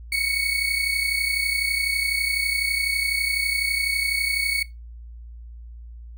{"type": "tone pair together", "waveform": "35% pulse", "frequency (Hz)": [2203, 2235], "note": ["C#7", "C#7"], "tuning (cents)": [-11, 14], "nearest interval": "unison", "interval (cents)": 25, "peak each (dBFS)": -22, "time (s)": [0.12, 4.63], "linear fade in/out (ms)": 5, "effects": ["noise-tail reverb RT60 0.2 s tail -18 dB re dry", "added 58 Hz sine -37 dBFS peak until 6.17 s"]}